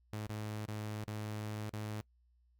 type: tone with dropouts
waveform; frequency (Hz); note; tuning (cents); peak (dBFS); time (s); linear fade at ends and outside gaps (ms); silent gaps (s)
sawtooth; 106.6; G#2; +46; -35; 0.13-2.01; 0; 0.266-0.295 / 0.657-0.682 / 1.041-1.079 / 1.693-1.734
effects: noise-tail reverb RT60 0.1 s tail -22 dB re dry + added 60 Hz sine -67 dBFS peak until 2.59 s